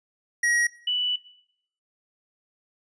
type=tone pair in turn; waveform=square / sine; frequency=1900 / 2966 Hz; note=A#6 / F#7; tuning=+33 / +4 cents; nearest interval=minor sixth; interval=771 cents; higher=second; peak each=-21 / -22 dBFS; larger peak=first; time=0.43-0.67 / 0.87-1.16 s; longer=second; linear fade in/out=5 ms; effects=noise-tail reverb RT60 0.7 s tail -19 dB re dry + resampled to 22050 Hz